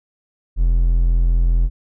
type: tone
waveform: triangle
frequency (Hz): 42.45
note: F1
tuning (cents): -48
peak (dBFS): -10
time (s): 0.56-1.7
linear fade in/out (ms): 50
effects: none